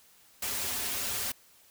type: noise with comb filter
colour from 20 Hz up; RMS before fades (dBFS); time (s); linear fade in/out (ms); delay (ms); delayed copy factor
white; -33; 0.42-1.32; 5; 6.2; -0.85
effects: white hiss -60 dBFS RMS until 1.7 s